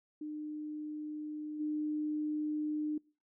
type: tone with level steps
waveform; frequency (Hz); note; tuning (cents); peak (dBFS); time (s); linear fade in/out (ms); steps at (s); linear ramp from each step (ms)
sine; 302.8; D#4; -47; -38 / -32; 0.21-2.98; 5; 1.59; 20
effects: noise-tail reverb RT60 0.4 s tail -26 dB re dry